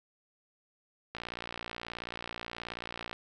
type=click train; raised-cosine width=0.3 ms; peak=-22 dBFS; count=117; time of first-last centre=1.15-3.13 s; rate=58.6 Hz; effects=none